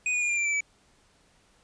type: tone with pitch steps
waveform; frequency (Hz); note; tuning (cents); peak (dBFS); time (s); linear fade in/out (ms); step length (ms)
square; 2489 / 2456 / 2424 / 2392 / 2360 / 2329 / 2298; D#7 / D#7 / D#7 / D7 / D7 / D7 / D7; 0 / -23 / -46 / +31 / +8 / -15 / -38; -25; 0.06-0.606; 2; 78
effects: pink hiss -63 dBFS RMS until 1.63 s + resampled to 22050 Hz